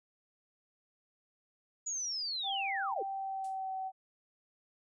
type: linear sweep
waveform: sine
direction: down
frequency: 6900 to 340.1 Hz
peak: -34 dBFS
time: 1.86-3.03 s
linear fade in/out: 10 ms
type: tone with pitch glide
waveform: sine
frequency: 784 to 760.8 Hz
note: G5 to F#5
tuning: 0 to +48 cents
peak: -35 dBFS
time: 2.43-3.92 s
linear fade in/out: 50 ms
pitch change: -52 cents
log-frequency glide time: 2.94-3.75 s
type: noise with exponential decay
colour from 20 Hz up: violet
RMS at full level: -45 dBFS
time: 3.44-3.61 s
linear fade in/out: 5 ms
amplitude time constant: 36 ms
effects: resampled to 22050 Hz